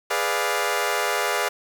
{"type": "chord", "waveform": "15% pulse", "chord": "G# diminished seventh", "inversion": "none", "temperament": "equal", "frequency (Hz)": [415.3, 493.9, 587.3, 698.5], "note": ["G#4", "B4", "D5", "F5"], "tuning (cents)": [0, 0, 0, 0], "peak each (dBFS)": -21, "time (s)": [0.1, 1.49], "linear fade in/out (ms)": 10, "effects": ["8-bit"]}